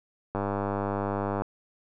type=click train; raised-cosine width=1 ms; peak=-15 dBFS; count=108; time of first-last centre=0.35-1.42 s; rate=100 Hz; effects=none